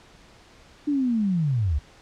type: linear sweep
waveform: sine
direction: down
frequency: 300 to 63.5 Hz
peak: -20 dBFS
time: 0.87-1.79 s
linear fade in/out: 10 ms
effects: pink hiss -52 dBFS RMS until 2.01 s + low-pass 6000 Hz 12 dB/octave